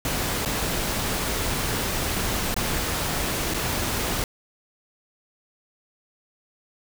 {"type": "noise with dropouts", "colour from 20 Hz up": "pink", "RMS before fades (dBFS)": -26, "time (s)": [0.05, 4.24], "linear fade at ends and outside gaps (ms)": 1, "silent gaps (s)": [[0.45, 0.458], [2.543, 2.564], [3.538, 3.544]], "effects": []}